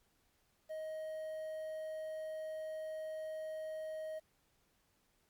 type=tone with quantisation; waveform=triangle; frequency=628 Hz; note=D#5; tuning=16 cents sharp; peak=-38 dBFS; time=0.69-4.2 s; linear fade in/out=20 ms; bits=11; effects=pink hiss -75 dBFS RMS until 5.29 s + MP3 96 kbps